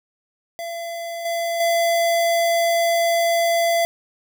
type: tone with level steps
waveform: square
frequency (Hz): 677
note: E5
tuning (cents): +46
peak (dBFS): -28 / -22 / -17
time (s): 0.59-3.85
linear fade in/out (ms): 0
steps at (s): 1.25 / 1.6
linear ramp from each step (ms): 5
effects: none